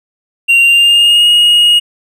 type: tone with pitch glide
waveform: triangle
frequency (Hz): 2763 to 2875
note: F7 to F7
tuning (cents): -19 to +50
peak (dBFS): -3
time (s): 0.48-1.8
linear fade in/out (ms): 20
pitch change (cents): +69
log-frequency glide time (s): 0.6-1.28
effects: none